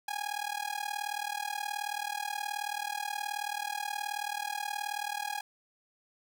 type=tone with amplitude modulation; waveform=sawtooth; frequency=825 Hz; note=G#5; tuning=12 cents flat; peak=-26 dBFS; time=0.08-5.41 s; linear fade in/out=5 ms; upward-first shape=sine; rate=38.7 Hz; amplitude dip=90%; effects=none